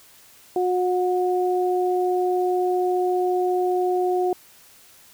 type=tone pair together; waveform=sine; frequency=362.4 / 727.3 Hz; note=F#4 / F#5; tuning=-36 / -30 cents; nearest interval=octave; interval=1206 cents; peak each=-20 / -24 dBFS; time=0.56-4.33 s; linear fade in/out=2 ms; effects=white hiss -51 dBFS RMS until 5.13 s